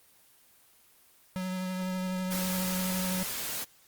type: tone with vibrato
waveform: square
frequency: 185 Hz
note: F#3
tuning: in tune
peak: -31 dBFS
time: 1.36-3.23 s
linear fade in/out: 0 ms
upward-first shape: triangle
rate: 12 Hz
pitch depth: 18 cents each way
type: noise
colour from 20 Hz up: white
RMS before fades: -35 dBFS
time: 2.3-3.65 s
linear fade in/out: 20 ms
effects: white hiss -61 dBFS RMS until 3.87 s + Opus 24 kbps